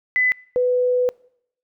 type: tone pair in turn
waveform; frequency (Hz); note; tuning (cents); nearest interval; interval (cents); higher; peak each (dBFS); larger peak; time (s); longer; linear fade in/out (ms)
sine; 2006 / 497.5; B6 / B4; +26 / +13; 2 octaves; 2413; first; -15 / -15; neither; 0.16-0.32 / 0.56-1.09; second; 0
effects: noise-tail reverb RT60 0.7 s tail -24 dB re dry